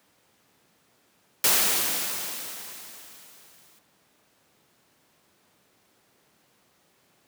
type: noise with exponential decay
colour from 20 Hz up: white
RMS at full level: -19 dBFS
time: 1.44-3.79 s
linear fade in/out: 2 ms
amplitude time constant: 510 ms
effects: pink hiss -64 dBFS RMS until 7.27 s + high-pass 150 Hz 12 dB/octave